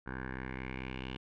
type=tone with low-pass filter sweep; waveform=10% pulse; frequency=64.5 Hz; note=C2; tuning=24 cents flat; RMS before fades=-41 dBFS; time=0.06-1.17 s; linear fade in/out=10 ms; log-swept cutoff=1500 to 3000 Hz; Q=4.5; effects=none

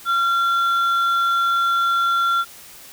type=tone pair together; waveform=sine; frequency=1374 / 3462 Hz; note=F6 / A7; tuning=-29 / -29 cents; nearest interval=octave + major third; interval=1600 cents; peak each=-15 / -27 dBFS; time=0.05-2.45 s; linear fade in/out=50 ms; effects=tanh soft clip ceiling -11 dBFS + white hiss -42 dBFS RMS until 2.92 s

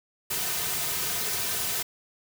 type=noise with comb filter; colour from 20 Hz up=white; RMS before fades=-29 dBFS; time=0.3-1.83 s; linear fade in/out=10 ms; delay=3.6 ms; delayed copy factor=-0.65; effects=none

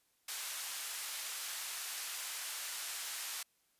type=band-pass noise; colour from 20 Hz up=white; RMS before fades=-42 dBFS; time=0.28-3.43 s; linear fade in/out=5 ms; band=1000 to 12000 Hz; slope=12 dB/octave; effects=white hiss -75 dBFS RMS until 3.79 s + resampled to 32000 Hz

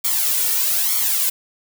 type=noise with flanger; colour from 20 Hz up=blue; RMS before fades=-19 dBFS; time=0.04-1.3 s; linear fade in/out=10 ms; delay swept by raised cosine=0.9 to 2.2 ms; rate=1.1 Hz; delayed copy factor=+0.85; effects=none

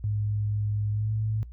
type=tone with pitch glide; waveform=sine; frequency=104.5 to 108.56 Hz; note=G#2 to A2; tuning=+11 to -23 cents; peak=-25 dBFS; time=0.04-1.43 s; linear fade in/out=0 ms; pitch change=+66 cents; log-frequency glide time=0.91-1.12 s; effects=noise-tail reverb RT60 0.1 s tail -19 dB re dry + added 60 Hz sine -40 dBFS peak until 1.52 s

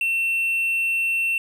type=tone; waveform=triangle; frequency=2700 Hz; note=E7; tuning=41 cents sharp; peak=-18 dBFS; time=0.01-1.38 s; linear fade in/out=2 ms; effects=none

